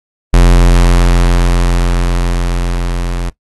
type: tone with level ramp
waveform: square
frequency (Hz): 43.65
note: F1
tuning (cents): 0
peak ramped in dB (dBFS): -3 to -15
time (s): 0.33-3.3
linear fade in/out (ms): 10
effects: noise-tail reverb RT60 0.1 s tail -19 dB re dry + AAC 32 kbps